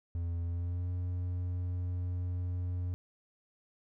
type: tone with pitch glide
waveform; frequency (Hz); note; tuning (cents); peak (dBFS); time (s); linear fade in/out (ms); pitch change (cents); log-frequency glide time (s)
triangle; 85.4 to 89.39; F2 to F2; -38 to +41; -30; 0.15-2.94; 0; +79; 0.44-0.89
effects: none